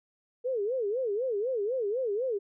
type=tone with vibrato; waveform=sine; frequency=458.9 Hz; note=A#4; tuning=27 cents flat; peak=-27 dBFS; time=0.44-2.39 s; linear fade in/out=20 ms; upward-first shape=sine; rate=4 Hz; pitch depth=250 cents each way; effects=none